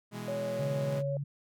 sawtooth chord, E major, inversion second, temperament equal, 123.47 / 164.81 / 207.7 Hz, B2 / E3 / G#3, 0 / 0 / 0 cents, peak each -38 / -40 / -36 dBFS, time 0.11-1.03 s, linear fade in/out 50 ms
sine tone with pitch glide, 563 to 556.9 Hz, C#5 to C#5, +27 to +8 cents, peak -32 dBFS, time 0.28-1.17 s, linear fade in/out 2 ms, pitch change -19 cents, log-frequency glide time 0.47-0.75 s
sine tone with vibrato, 141.5 Hz, C#3, 36 cents sharp, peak -32 dBFS, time 0.59-1.24 s, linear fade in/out 10 ms, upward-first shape sine, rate 12 Hz, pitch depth 10 cents each way
effects none

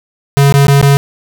square tone with dropouts, 140.2 Hz, C#3, 20 cents sharp, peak -5 dBFS, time 0.37-0.97 s, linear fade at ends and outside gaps 0 ms, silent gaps 0.524-0.54 / 0.669-0.682 / 0.813-0.827 s, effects none

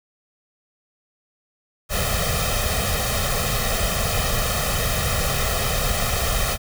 pink noise with comb filter, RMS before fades -22 dBFS, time 1.89-6.58 s, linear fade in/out 50 ms, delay 1.6 ms, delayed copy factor +0.9, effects none

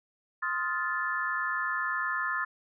sine chord, F dominant seventh, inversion second, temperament just, 1047.7 / 1257.2 / 1396.9 / 1746.1 Hz, C6 / Eb6 / F6 / A6, +2 / +18 / 0 / -14 cents, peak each -35 / -35 / -35 / -31 dBFS, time 0.42-2.45 s, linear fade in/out 10 ms, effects none

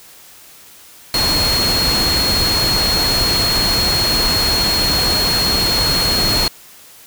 sine tone in noise, 4294 Hz, C8, 44 cents sharp, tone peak -15 dBFS, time 1.14-6.48 s, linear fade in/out 2 ms, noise pink, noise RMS -19 dBFS, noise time 1.14-6.48 s, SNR +1 dB, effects white hiss -42 dBFS RMS until 7.06 s

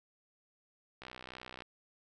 click train, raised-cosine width 0.3 ms, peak -30 dBFS, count 39, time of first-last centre 1.02-1.621 s, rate 63.2 Hz, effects none

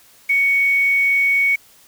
sine tone with quantisation, 2229 Hz, C#7, 9 cents sharp, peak -13 dBFS, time 0.29-1.56 s, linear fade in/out 10 ms, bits 6, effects white hiss -50 dBFS RMS until 1.87 s

